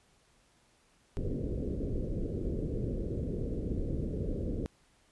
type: low-pass noise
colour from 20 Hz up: pink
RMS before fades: -34 dBFS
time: 1.17-4.66 s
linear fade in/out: 0 ms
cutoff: 510 Hz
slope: 48 dB/octave
effects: pink hiss -67 dBFS RMS until 5.11 s + resampled to 24000 Hz